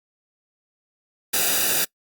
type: noise with comb filter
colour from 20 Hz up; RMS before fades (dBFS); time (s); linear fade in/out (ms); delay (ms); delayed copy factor
white; -21; 1.33-1.85; 10; 0.93; -0.8
effects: noise-tail reverb RT60 0.1 s tail -23 dB re dry + Opus 48 kbps